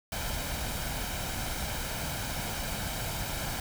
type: noise with comb filter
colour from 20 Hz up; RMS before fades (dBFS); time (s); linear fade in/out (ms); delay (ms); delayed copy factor
pink; -34; 0.12-3.6; 2; 1.3; +0.5
effects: none